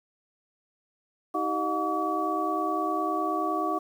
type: tone cluster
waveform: sine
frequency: 316.5 / 386.3 / 624 / 720 / 1140 Hz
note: D#4 / G4 / D#5 / F#5 / C#6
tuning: +30 / -25 / +5 / -47 / +48 cents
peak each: -31 / -34 / -36 / -31 / -29 dBFS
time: 1.34-3.79 s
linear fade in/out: 10 ms
effects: 9-bit